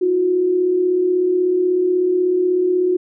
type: tone pair together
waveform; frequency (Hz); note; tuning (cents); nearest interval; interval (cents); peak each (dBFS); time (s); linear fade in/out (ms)
sine; 327.7 / 364; E4 / F#4; -10 / -28; major second; 182; -24 / -14; 0.01-2.97; 10
effects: none